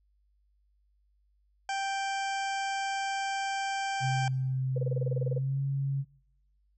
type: harmonic tone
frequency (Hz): 784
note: G5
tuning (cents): 0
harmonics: 1 / 2 / 3 / 4 / 6 / 7 / 8 / 9 / 10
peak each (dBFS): -31 / -37 / -41 / -43 / -47 / -48 / -49 / -50 / -51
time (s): 1.69-4.28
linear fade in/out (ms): 2
type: tone with pitch glide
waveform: sine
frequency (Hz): 130.81 to 137.63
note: C3 to C#3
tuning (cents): 0 to -12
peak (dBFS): -27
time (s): 4-6.05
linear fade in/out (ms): 50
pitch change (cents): +88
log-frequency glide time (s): 5.27-5.6
type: tone bursts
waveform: sine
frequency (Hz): 493.9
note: B4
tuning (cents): 0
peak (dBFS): -30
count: 13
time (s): 4.76-5.382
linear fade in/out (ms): 5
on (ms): 22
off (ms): 28
effects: noise-tail reverb RT60 0.9 s tail -25 dB re dry + added 50 Hz sine -66 dBFS peak until 6.77 s